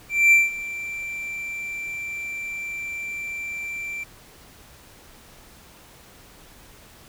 triangle tone with ADSR envelope, 2349 Hz, D7, in tune, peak -9 dBFS, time 0.09-4.04 s, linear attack 230 ms, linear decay 180 ms, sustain -18 dB, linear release 9 ms, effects pink hiss -49 dBFS RMS until 7.08 s

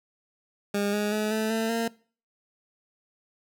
20% pulse tone with pitch steps, 203.1 / 208.1 / 213.2 / 218.4 / 223.8 / 229.3 Hz, G#3 / G#3 / G#3 / A3 / A3 / A#3, -38 / +4 / +46 / -13 / +30 / -28 cents, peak -20 dBFS, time 0.74-1.88 s, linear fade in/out 5 ms, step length 190 ms, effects noise-tail reverb RT60 0.4 s tail -21 dB re dry

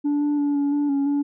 sine tone with pitch steps, 290.6 / 292.8 / 288.1 / 284.5 / 290.2 / 278.9 / 286.2 Hz, D4 / D4 / D4 / C#4 / D4 / C#4 / D4, -18 / -5 / -33 / +45 / -21 / +11 / -45 cents, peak -16 dBFS, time 0.04-1.23 s, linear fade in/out 20 ms, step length 170 ms, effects tanh soft clip ceiling -18 dBFS

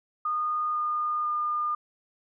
sine tone with pitch steps, 1226 / 1218.2 / 1210.5 Hz, D#6 / D#6 / D#6, -26 / -37 / -48 cents, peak -25 dBFS, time 0.25-1.75 s, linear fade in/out 5 ms, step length 500 ms, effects none

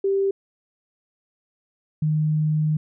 sine tone pair in turn, 392 / 153.87 Hz, G4 / D#3, 0 / -19 cents, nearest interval octave + major third, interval 1619 cents, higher first, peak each -18 dBFS, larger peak neither, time 0.04-0.31 / 2.02-2.77 s, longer second, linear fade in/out 5 ms, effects none

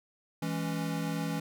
square chord, C# minor, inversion first, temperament equal, 164.81 / 207.7 / 277.2 Hz, E3 / G#3 / C#4, 0 / 0 / 0 cents, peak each -34 / -39 / -37 dBFS, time 0.42-1.4 s, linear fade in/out 5 ms, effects none

